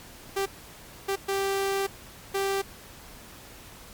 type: tone bursts at uneven times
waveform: sawtooth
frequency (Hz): 392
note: G4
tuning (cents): 0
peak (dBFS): -21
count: 4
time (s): 0.36-0.46 / 1.08-1.16 / 1.28-1.87 / 2.34-2.62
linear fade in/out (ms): 10
effects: pink hiss -47 dBFS RMS until 3.93 s + MP3 96 kbps